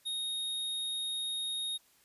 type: tone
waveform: square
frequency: 3729 Hz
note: A#7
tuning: in tune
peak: -34 dBFS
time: 0.05-1.78 s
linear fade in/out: 20 ms
effects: white hiss -66 dBFS RMS until 2.04 s + resampled to 32000 Hz